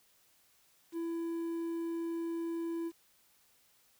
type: tone with quantisation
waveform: triangle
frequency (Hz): 333.7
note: E4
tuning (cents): +21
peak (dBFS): -32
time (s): 0.92-2.92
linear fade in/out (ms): 50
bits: 10
effects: white hiss -68 dBFS RMS until 3.99 s